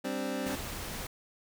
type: chord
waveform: 25% pulse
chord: G suspended fourth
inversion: none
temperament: equal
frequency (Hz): 196 / 261.6 / 293.7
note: G3 / C4 / D4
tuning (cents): 0 / 0 / 0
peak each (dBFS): -35 / -31 / -35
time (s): 0.04-0.56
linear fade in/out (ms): 10
type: noise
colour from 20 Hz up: pink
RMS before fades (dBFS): -39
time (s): 0.46-1.07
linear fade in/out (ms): 5
effects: none